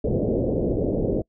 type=low-pass noise; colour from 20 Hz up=white; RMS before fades=-23 dBFS; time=0.04-1.22 s; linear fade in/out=5 ms; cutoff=560 Hz; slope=48 dB/octave; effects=noise-tail reverb RT60 0.1 s tail -25 dB re dry